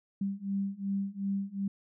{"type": "beating tone pair", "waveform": "sine", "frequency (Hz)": [195.8, 198.5], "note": ["G3", "G3"], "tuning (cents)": [-2, 22], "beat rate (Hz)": 2.7, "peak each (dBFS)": [-34, -33], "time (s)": [0.21, 1.68], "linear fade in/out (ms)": 5, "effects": []}